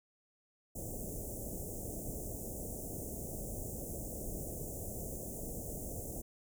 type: band-stop noise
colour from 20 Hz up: pink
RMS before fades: -42 dBFS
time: 0.75-6.22 s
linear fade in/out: 10 ms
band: 680 to 6700 Hz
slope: 48 dB/octave
effects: none